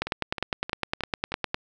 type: two click trains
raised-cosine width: 0.3 ms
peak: -9 / -16 dBFS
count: 16 / 5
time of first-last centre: 0.02-1.544 / 0.07-1.32 s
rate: 9.84 / 3.2 Hz
effects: none